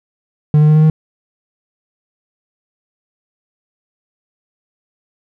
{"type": "tone with pitch steps", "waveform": "triangle", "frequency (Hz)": [150.2, 151.77, 153.36, 154.96, 156.58], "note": ["D3", "D#3", "D#3", "D#3", "D#3"], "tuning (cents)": [39, -43, -25, -7, 11], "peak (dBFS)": -4, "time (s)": [0.54, 0.9], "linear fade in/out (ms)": 2, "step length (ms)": 72, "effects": []}